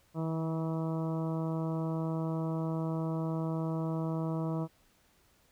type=harmonic tone with a mistuned harmonic; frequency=161.8 Hz; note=E3; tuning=32 cents flat; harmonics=1 / 2 / 3 / 4 / 5 / 6 / 7 / 8; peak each=-32 / -37 / -42 / -42 / -50 / -46 / -49 / -52 dBFS; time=0.14-4.68 s; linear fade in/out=50 ms; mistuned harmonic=1; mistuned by=-16 cents; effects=pink hiss -67 dBFS RMS until 5.51 s